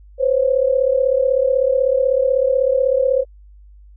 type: tone pair together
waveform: sine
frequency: 507.9 / 544 Hz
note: B4 / C#5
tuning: +48 / -33 cents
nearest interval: minor second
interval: 119 cents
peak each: -16 dBFS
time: 0.18-3.25 s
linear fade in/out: 50 ms
effects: added 50 Hz sine -41 dBFS peak until 3.96 s